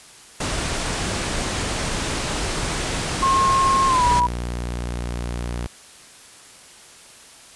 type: low-pass noise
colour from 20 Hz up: pink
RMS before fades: -25 dBFS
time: 0.4-4.2 s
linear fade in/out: 5 ms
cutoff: 9900 Hz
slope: 48 dB/octave
type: tone with pitch glide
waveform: sine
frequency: 1074 to 973.6 Hz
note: C6 to B5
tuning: +45 to -25 cents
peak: -15 dBFS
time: 3.22-4.27 s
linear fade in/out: 10 ms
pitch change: -170 cents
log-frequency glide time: 3.87-4.04 s
type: tone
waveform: sawtooth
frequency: 59.7 Hz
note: A#1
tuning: 42 cents sharp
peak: -21 dBFS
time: 4.06-5.67 s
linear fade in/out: 5 ms
effects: white hiss -45 dBFS RMS until 7.55 s + resampled to 24000 Hz